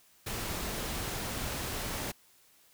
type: noise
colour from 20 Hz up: pink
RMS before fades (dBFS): -36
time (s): 0.26-2.12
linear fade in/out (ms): 10
effects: white hiss -63 dBFS RMS until 2.73 s